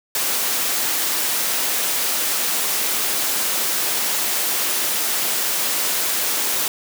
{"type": "high-pass noise", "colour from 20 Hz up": "white", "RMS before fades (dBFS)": -21, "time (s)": [0.15, 6.68], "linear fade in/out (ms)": 2, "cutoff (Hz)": 230, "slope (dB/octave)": 12, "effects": []}